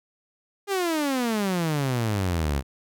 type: exponential sweep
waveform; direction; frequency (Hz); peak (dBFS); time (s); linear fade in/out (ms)
sawtooth; down; 410 to 65.41; -19; 0.67-2.63; 50
effects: none